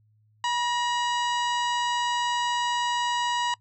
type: harmonic tone with a mistuned harmonic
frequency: 968 Hz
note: B5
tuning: 35 cents flat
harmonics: 1 / 2 / 3 / 4 / 5 / 6 / 7 / 8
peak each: -25 / -33 / -33 / -37 / -42 / -45 / -44 / -43 dBFS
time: 0.44-3.54 s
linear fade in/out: 2 ms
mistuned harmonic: 2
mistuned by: -57 cents
effects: noise-tail reverb RT60 0.1 s tail -24 dB re dry + added 107 Hz sine -60 dBFS peak until 3.6 s